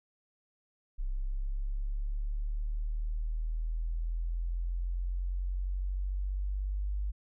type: linear sweep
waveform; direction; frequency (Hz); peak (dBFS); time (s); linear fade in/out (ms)
sine; up; 32.7 to 50.2; -30; 0.98-7.12; 20
effects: none